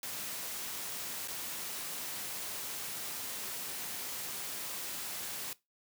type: noise with dropouts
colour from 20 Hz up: white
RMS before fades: -40 dBFS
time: 0.03-5.53 s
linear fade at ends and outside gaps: 1 ms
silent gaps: 1.275-1.283 s
effects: noise-tail reverb RT60 0.2 s tail -19 dB re dry + high-pass 100 Hz 12 dB/octave